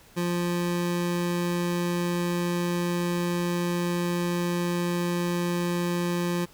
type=tone; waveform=25% pulse; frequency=174.61 Hz; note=F3; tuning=in tune; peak=-21 dBFS; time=0.16-6.46 s; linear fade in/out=20 ms; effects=pink hiss -54 dBFS RMS until 6.53 s

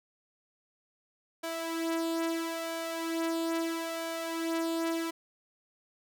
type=tone with flanger; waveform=sawtooth; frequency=329.6 Hz; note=E4; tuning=in tune; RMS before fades=-33 dBFS; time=1.43-5.11 s; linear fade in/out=10 ms; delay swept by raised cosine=1.3 to 3.3 ms; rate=0.76 Hz; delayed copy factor=+0.6; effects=none

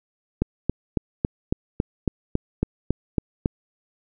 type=click train; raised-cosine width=3 ms; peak=-7 dBFS; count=12; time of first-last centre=0.42-3.459 s; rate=3.62 Hz; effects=none

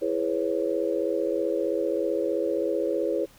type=chord; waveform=sine; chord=C# minor seventh; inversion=first; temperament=just; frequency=332.6 / 415.8 / 498.9 / 554.4 Hz; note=E4 / G#4 / B4 / C#5; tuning=+16 / +2 / +17 / 0 cents; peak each=-29 dBFS; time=0.01-3.26 s; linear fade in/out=20 ms; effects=pink hiss -55 dBFS RMS until 3.38 s

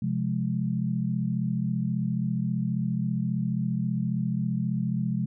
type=chord; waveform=sine; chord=F minor; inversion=second; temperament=just; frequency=130.96 / 174.61 / 209.5 Hz; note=C3 / F3 / Ab3; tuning=+2 / 0 / +15 cents; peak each=-29 dBFS; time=0.02-5.26 s; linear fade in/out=5 ms; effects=none

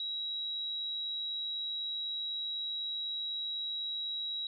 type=tone; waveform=sine; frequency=3864 Hz; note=B7; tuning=39 cents flat; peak=-34 dBFS; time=0-4.47 s; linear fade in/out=2 ms; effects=none

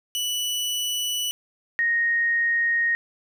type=tone pair in turn; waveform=sawtooth / sine; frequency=2960 / 1864.7 Hz; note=F#7 / A#6; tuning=0 / 0 cents; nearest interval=minor sixth; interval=800 cents; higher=first; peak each=-21 / -19 dBFS; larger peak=second; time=0.15-1.31 / 1.79-2.95 s; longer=neither; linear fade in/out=0 ms; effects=none

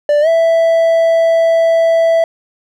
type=tone with pitch glide; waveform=triangle; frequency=588 to 660 Hz; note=D5 to E5; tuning=+2 to +2 cents; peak=-6 dBFS; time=0.09-2.24 s; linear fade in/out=2 ms; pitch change=+200 cents; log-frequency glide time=0.21-0.28 s; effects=none

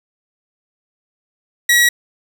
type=tone; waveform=sawtooth; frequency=1919 Hz; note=A#6; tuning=50 cents sharp; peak=-6 dBFS; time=1.69-1.89 s; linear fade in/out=5 ms; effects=none

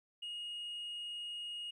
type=tone; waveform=sine; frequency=2871 Hz; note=F7; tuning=47 cents sharp; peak=-38 dBFS; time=0.22-1.71 s; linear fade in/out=10 ms; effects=tanh soft clip ceiling -39 dBFS + 13-bit

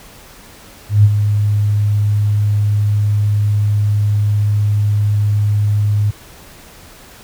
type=tone with ADSR envelope; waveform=sine; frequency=103.9 Hz; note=G#2; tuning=1 cent sharp; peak=-3 dBFS; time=0.89-6.11 s; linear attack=150 ms; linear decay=47 ms; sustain=-8 dB; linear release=10 ms; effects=pink hiss -40 dBFS RMS until 7.23 s

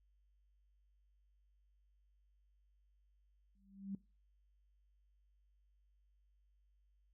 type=tone with exponential growth; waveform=sine; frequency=196 Hz; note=G3; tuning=in tune; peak=-38 dBFS; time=3.55-3.95 s; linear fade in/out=2 ms; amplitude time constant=86 ms; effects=noise-tail reverb RT60 0.3 s tail -21 dB re dry + added 50 Hz sine -70 dBFS peak until 7.13 s

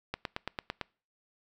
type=click train; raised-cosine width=0.3 ms; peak=-17 dBFS; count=7; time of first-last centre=0.14-0.813 s; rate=8.92 Hz; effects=noise-tail reverb RT60 0.4 s tail -25 dB re dry

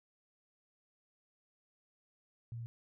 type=tone; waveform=sine; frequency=116.54 Hz; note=A#2; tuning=in tune; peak=-40 dBFS; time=2.52-2.66 s; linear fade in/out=0 ms; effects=none

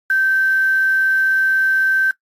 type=tone with quantisation; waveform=sine; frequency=1554 Hz; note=G6; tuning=16 cents flat; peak=-13 dBFS; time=0.1-2.11 s; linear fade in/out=2 ms; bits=6; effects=noise-tail reverb RT60 0.1 s tail -18 dB re dry + AAC 48 kbps

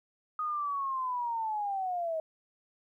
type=linear sweep; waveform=sine; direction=down; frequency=1249 to 628 Hz; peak=-30 dBFS; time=0.39-2.2 s; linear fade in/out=2 ms; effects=12-bit

